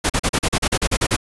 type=noise bursts; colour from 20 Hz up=pink; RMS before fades=-18 dBFS; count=12; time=0.04-1.165 s; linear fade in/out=10 ms; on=58 ms; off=39 ms; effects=resampled to 24000 Hz